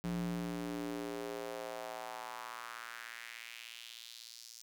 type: tone with high-pass filter sweep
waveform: square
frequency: 58.27 Hz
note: A#1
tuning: in tune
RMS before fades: -43 dBFS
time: 0.04-4.62 s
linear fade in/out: 0 ms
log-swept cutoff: 150 to 5700 Hz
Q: 2.5
effects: none